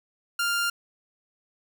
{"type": "tone", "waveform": "sawtooth", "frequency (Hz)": 1398, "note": "F6", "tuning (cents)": 1, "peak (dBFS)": -20, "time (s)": [0.39, 0.7], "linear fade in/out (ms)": 5, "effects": []}